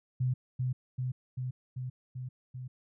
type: tone with echo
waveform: sine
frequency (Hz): 127.2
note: C3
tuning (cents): -48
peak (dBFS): -26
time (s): 0.2-0.34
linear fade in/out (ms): 10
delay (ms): 390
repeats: 6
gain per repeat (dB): -2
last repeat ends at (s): 2.68
effects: none